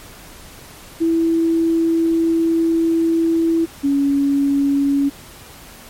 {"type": "tone pair in turn", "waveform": "sine", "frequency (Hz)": [329.6, 280.2], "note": ["E4", "C#4"], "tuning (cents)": [0, 19], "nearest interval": "minor third", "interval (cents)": 281, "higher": "first", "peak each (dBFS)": [-13, -13], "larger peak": "neither", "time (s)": [[1, 3.66], [3.83, 5.1]], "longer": "first", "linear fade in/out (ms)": 20, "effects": ["pink hiss -40 dBFS RMS until 5.89 s", "MP3 64 kbps"]}